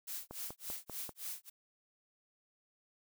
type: noise with tremolo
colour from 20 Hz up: blue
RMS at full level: -41 dBFS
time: 0.07-1.5 s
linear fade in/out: 10 ms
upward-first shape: sine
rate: 3.5 Hz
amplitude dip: 100%
type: click train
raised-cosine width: 1 ms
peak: -31 dBFS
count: 5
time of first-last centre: 0.31-1.093 s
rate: 5.11 Hz
effects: none